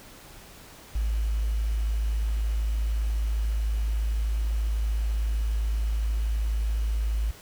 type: tone with quantisation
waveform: sine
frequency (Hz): 54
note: A1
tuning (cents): -32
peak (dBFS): -23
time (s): 0.95-7.31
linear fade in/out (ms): 5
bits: 8
effects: pink hiss -48 dBFS RMS until 7.41 s